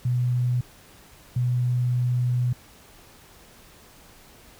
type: tone pair in turn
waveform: sine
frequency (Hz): 123.6 / 123.6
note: B2 / B2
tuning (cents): +2 / +2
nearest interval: unison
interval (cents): 0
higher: neither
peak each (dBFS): -20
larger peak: neither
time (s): 0.05-0.61 / 1.36-2.53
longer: second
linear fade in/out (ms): 5
effects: pink hiss -51 dBFS RMS until 4.59 s